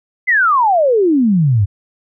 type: exponential sweep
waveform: sine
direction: down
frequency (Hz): 2093 to 92.9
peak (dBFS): -9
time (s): 0.27-1.66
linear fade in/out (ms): 20
effects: none